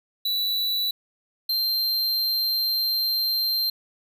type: tone pair in turn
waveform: square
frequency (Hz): 3951 / 4156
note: B7 / C8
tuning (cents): 0 / -12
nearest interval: minor second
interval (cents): 88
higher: second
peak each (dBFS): -23 / -22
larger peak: second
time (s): 0.25-0.91 / 1.49-3.7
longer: second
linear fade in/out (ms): 5
effects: none

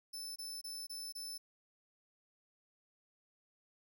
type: tone bursts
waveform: sawtooth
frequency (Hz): 5274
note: E8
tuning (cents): 0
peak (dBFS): -40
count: 5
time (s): 0.13-1.38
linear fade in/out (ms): 10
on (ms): 230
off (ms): 25
effects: none

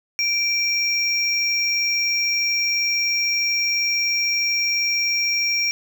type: tone pair together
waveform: triangle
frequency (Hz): 2349 / 5587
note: D7 / F8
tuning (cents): 0 / 0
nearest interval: octave + minor third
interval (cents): 1500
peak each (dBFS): -20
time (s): 0.19-5.71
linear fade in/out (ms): 0
effects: none

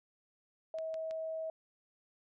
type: tone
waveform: sine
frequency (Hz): 642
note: E5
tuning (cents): -46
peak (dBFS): -36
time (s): 0.74-1.5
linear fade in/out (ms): 2
type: clicks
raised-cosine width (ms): 0.2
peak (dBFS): -34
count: 3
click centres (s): 0.786 / 0.942 / 1.11
effects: none

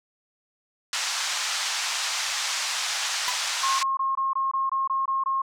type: band-pass noise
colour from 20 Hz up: white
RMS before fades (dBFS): -28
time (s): 0.93-3.83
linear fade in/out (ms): 2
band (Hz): 800 to 6900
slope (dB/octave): 24
type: tone with exponential decay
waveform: sawtooth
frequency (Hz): 987.8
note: B5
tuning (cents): 0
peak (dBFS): -19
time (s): 3.28-3.4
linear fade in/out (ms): 0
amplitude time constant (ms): 26
type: tone bursts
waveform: sine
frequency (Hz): 1075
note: C6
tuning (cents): +47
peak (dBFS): -22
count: 10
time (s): 3.63-5.419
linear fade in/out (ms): 5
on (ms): 160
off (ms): 21
effects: none

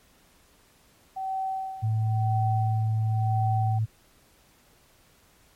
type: tone with tremolo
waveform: sine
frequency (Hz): 765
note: G5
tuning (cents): -42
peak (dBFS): -26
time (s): 1.16-3.79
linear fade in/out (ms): 10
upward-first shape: sine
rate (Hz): 0.97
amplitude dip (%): 85
type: tone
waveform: sine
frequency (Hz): 110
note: A2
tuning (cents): 0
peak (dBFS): -22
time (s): 1.82-3.86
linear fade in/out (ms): 20
effects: pink hiss -60 dBFS RMS until 5.55 s + MP3 64 kbps

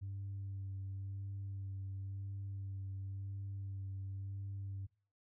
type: tone with vibrato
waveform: sine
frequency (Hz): 97.7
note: G2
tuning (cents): -5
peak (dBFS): -39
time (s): 0.01-4.87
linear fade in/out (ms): 20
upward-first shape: sine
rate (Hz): 0.95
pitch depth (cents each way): 18
effects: noise-tail reverb RT60 0.4 s tail -22 dB re dry + tanh soft clip ceiling -38 dBFS

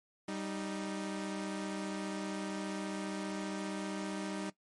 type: tone pair together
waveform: sawtooth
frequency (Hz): 194.99 / 310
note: G3 / D#4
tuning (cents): -9 / -6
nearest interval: minor sixth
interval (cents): 803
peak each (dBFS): -35 / -36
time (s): 0.28-4.5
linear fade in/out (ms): 5
effects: noise-tail reverb RT60 0.1 s tail -18 dB re dry + MP3 48 kbps

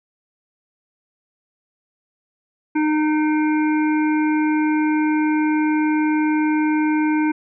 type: harmonic tone with a mistuned harmonic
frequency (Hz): 306.7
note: D#4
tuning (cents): -25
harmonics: 1 / 3 / 5 / 7 / 8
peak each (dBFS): -16 / -26 / -30 / -33 / -34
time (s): 2.75-7.32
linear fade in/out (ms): 10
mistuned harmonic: 8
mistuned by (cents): -54
effects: none

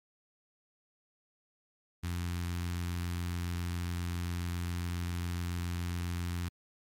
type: tone with notch filter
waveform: sawtooth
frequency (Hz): 87.31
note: F2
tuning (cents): 0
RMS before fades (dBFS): -35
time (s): 2.03-6.49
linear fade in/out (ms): 10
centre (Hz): 550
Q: 0.54
effects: MP3 64 kbps

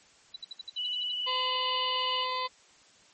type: tone bursts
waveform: sine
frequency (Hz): 3951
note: B7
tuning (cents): 0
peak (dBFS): -36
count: 10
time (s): 0.34-1.118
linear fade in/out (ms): 5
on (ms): 22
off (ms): 62
type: tone with vibrato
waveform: sine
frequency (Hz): 2953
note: F#7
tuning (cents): -4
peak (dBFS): -30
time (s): 0.76-2.25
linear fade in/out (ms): 20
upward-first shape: sine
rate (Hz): 20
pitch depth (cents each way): 32
type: harmonic tone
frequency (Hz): 510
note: C5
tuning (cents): -44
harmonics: 1 / 2 / 4 / 5 / 6 / 7 / 8 / 9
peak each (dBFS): -39 / -31 / -40 / -44 / -44 / -40 / -42 / -41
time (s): 1.26-2.48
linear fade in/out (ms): 20
effects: white hiss -59 dBFS RMS until 3.13 s + MP3 32 kbps

